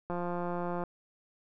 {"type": "click train", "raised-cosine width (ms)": 1, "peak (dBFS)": -22, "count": 130, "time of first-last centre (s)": [0.1, 0.837], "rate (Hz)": 175, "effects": []}